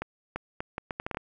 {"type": "accelerating click train", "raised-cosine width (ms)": 0.5, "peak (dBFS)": -17, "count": 10, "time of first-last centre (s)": [0.02, 1.171], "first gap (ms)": 340, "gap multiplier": 0.72, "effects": []}